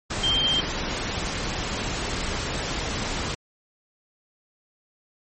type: tone in noise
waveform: sine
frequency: 3160 Hz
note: G7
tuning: 13 cents sharp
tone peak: -20 dBFS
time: 0.23-0.61 s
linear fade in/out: 10 ms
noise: pink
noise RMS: -28 dBFS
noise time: 0.1-3.35 s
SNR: +5 dB
effects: MP3 32 kbps